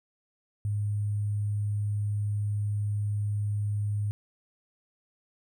sine tone with sample-and-hold, 103.4 Hz, G#2, 7 cents flat, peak -26 dBFS, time 0.65-4.11 s, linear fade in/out 0 ms, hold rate 8820 Hz, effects none

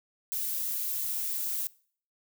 violet noise, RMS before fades -32 dBFS, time 0.32-1.67 s, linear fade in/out 0 ms, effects noise-tail reverb RT60 0.5 s tail -22 dB re dry

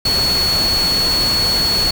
sine tone in noise, 4384 Hz, C#8, 20 cents flat, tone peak -14 dBFS, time 0.05-1.91 s, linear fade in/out 5 ms, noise pink, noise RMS -22 dBFS, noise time 0.05-1.91 s, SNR +5 dB, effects none

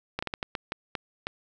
slowing click train, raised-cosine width 0.3 ms, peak -14 dBFS, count 9, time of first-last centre 0.19-1.269 s, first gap 35 ms, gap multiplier 1.37, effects none

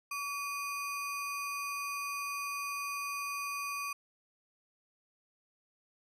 square ring-modulated tone, 1804 Hz, A6, 43 cents sharp, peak -33 dBFS, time 0.11-3.93 s, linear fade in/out 5 ms, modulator 666 Hz, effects resampled to 32000 Hz

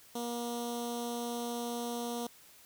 10% pulse tone with notch filter, 237.8 Hz, A#3, 35 cents sharp, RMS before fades -37 dBFS, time 0.15-2.27 s, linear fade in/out 5 ms, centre 1700 Hz, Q 0.51, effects white hiss -58 dBFS RMS until 2.65 s

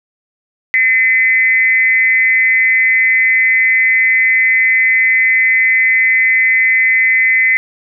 sine tone with frequency modulation, 2043 Hz, C7, 42 cents flat, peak -8 dBFS, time 0.74-7.57 s, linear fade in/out 0 ms, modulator 226 Hz, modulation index 0.57, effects none

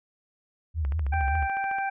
sine tone with vibrato, 74 Hz, D2, 14 cents sharp, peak -24 dBFS, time 0.74-1.48 s, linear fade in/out 50 ms, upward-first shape sine, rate 5.2 Hz, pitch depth 170 cents each way
click train, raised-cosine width 0.5 ms, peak -26 dBFS, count 14, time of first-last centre 0.85-1.785 s, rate 13.9 Hz
harmonic tone, 784 Hz, G5, in tune, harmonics 1 / 2 / 3, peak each -27 / -32 / -37 dBFS, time 1.12-1.9 s, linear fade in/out 10 ms
effects none

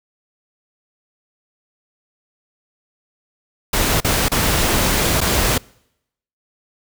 pink noise with dropouts, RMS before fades -17 dBFS, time 3.73-5.58 s, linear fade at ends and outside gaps 5 ms, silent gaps 4.004-4.045 / 4.285-4.316 / 5.206-5.213 s, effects noise-tail reverb RT60 0.8 s tail -26 dB re dry

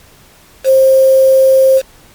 sine tone with quantisation, 530 Hz, C5, 22 cents sharp, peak -4 dBFS, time 0.64-1.82 s, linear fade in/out 50 ms, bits 4, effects pink hiss -43 dBFS RMS until 2.14 s + MP3 96 kbps

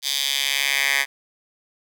10% pulse tone with high-pass filter sweep, 138.59 Hz, C#3, in tune, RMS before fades -22 dBFS, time 0.02-1.06 s, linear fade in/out 50 ms, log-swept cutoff 4000 to 1800 Hz, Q 2.2, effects none

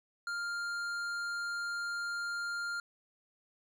sine tone with hard clipping, 1400 Hz, F6, 4 cents sharp, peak -36 dBFS, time 0.27-2.8 s, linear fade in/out 2 ms, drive 10 dB, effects none

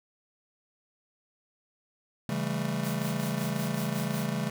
square chord, A dominant seventh, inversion first, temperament just, 137.5 / 165 / 198 / 220 Hz, C#3 / E3 / G3 / A3, -14 / +2 / +18 / 0 cents, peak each -35 dBFS, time 2.29-4.5 s, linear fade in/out 2 ms
white noise with tremolo, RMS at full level -41 dBFS, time 2.84-4.26 s, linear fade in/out 2 ms, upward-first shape sine, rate 5.4 Hz, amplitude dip 80%
effects none

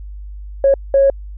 sine tone bursts at uneven times, 549 Hz, C#5, 17 cents flat, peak -7 dBFS, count 2, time 0.64-0.74 / 0.94-1.1 s, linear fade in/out 2 ms, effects tanh soft clip ceiling -3 dBFS + added 50 Hz sine -28 dBFS peak until 1.37 s

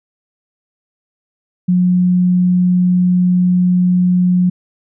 sine tone, 180.2 Hz, F#3, 45 cents flat, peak -9 dBFS, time 1.68-4.5 s, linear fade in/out 10 ms, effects none

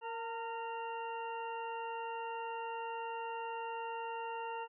harmonic tone with a mistuned harmonic, 462.7 Hz, A#4, 13 cents flat, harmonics 1 / 2 / 3 / 4 / 6, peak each -44 / -40 / -50 / -55 / -50 dBFS, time 0.01-4.68 s, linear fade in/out 50 ms, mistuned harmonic 2, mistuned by -30 cents, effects none

